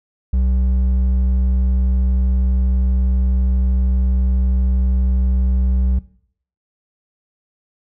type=tone with hard clipping; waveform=sine; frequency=63.4 Hz; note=B1; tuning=46 cents sharp; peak=-15 dBFS; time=0.33-5.99 s; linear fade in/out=5 ms; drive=5 dB; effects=noise-tail reverb RT60 0.6 s tail -18 dB re dry